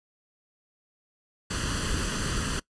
pink noise with comb filter, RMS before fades -29 dBFS, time 1.5-2.6 s, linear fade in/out 10 ms, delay 0.66 ms, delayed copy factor +0.7, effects noise-tail reverb RT60 0.1 s tail -21 dB re dry + resampled to 22050 Hz

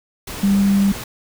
sine tone in noise, 198.3 Hz, G3, 20 cents sharp, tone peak -12 dBFS, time 0.43-0.92 s, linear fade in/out 5 ms, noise pink, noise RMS -30 dBFS, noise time 0.27-1.04 s, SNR +15 dB, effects none

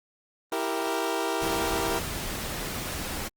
20% pulse chord, E diminished, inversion none, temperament equal, 329.6 / 392 / 466.2 Hz, E4 / G4 / Bb4, 0 / 0 / 0 cents, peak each -26 dBFS, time 0.52-1.99 s, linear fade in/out 2 ms
pink noise, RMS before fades -33 dBFS, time 1.41-3.29 s, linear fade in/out 20 ms
effects Opus 24 kbps

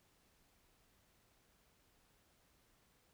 silence, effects pink hiss -73 dBFS RMS until 3.13 s

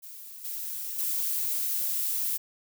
violet noise with level steps, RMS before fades -44 / -35 / -29 dBFS, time 0.02-2.38 s, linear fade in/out 20 ms, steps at 0.44 / 0.98 s, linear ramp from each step 10 ms, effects none

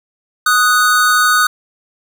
square tone pair together, 1247.4 / 1480 Hz, D#6 / F#6, +4 / 0 cents, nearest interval minor third, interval 296 cents, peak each -13 dBFS, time 0.46-1.47 s, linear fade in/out 5 ms, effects none

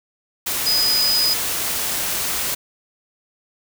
sine tone in noise, 4978 Hz, D#8, in tune, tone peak -16 dBFS, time 0.66-1.34 s, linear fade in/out 10 ms, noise white, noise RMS -23 dBFS, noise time 0.46-2.55 s, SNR +4 dB, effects none

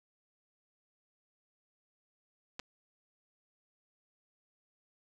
clicks, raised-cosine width 0.2 ms, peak -24 dBFS, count 2, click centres 2.594 / 2.598 s, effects none

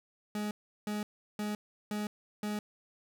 40% pulse tone bursts, 209.4 Hz, G#3, 15 cents sharp, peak -32 dBFS, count 5, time 0.35-2.59 s, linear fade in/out 2 ms, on 160 ms, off 360 ms, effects none

